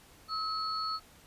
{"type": "tone pair together", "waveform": "sine", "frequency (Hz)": [1288, 4388], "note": ["E6", "C#8"], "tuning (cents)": [-41, -18], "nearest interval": "octave + major sixth", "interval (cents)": 2123, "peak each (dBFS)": [-33, -36], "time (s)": [0.28, 1], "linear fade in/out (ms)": 50, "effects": ["pink hiss -58 dBFS RMS until 1.26 s", "resampled to 32000 Hz"]}